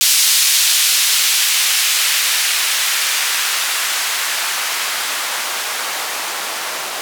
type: noise with band-pass filter sweep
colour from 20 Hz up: blue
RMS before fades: -17 dBFS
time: 0.01-7.01 s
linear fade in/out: 0 ms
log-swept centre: 3900 to 680 Hz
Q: 0.79
effects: none